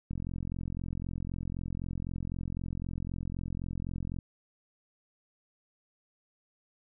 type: click train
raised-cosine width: 5 ms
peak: -24 dBFS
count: 180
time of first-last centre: 0.11-4.187 s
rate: 43.9 Hz
effects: none